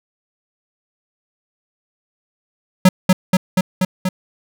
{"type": "tone with echo", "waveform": "square", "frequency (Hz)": 185, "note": "F#3", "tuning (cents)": 0, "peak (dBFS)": -6, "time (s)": [2.85, 2.89], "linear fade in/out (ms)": 5, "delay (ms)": 240, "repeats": 5, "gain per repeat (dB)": -2, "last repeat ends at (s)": 4.09, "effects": []}